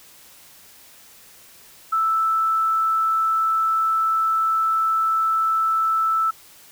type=tone; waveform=sine; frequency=1318.5 Hz; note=E6; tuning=in tune; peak=-17 dBFS; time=1.92-6.31 s; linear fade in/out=10 ms; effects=white hiss -48 dBFS RMS until 6.71 s